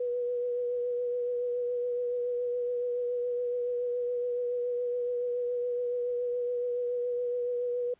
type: tone with vibrato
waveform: sine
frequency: 488.2 Hz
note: B4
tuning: 20 cents flat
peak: -28 dBFS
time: 0-7.94 s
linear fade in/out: 5 ms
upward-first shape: triangle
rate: 7.1 Hz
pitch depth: 23 cents each way
effects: pink hiss -68 dBFS RMS until 7.99 s + resampled to 8000 Hz